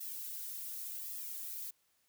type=noise with flanger; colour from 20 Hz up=violet; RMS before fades=-43 dBFS; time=0-1.71 s; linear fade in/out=10 ms; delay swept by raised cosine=1.3 to 3.3 ms; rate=0.89 Hz; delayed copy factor=-1; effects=white hiss -75 dBFS RMS until 2.08 s